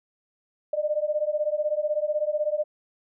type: beating tone pair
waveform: sine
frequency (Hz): 595 / 611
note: D5 / D#5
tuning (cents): +22 / -32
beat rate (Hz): 16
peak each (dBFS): -26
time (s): 0.73-2.64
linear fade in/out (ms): 5
effects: none